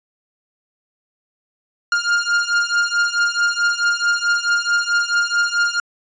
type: beating tone pair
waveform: 45% pulse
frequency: 1406 / 1410.6 Hz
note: F6 / F6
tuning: +11 / +17 cents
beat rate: 4.6 Hz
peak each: -19 / -19 dBFS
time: 1.92-5.8 s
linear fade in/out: 2 ms
effects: resampled to 16000 Hz